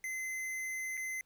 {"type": "tone with dropouts", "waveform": "square", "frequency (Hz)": 2055, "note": "C7", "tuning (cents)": -32, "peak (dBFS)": -37, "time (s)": [0.04, 1.21], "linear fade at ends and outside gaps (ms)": 1, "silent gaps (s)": [0.971, 0.975], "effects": ["pink hiss -75 dBFS RMS until 1.25 s"]}